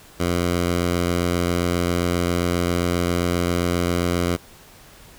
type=tone; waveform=10% pulse; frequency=87.5 Hz; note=F2; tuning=4 cents sharp; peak=-11 dBFS; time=0.19-4.37 s; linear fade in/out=20 ms; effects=pink hiss -47 dBFS RMS until 5.18 s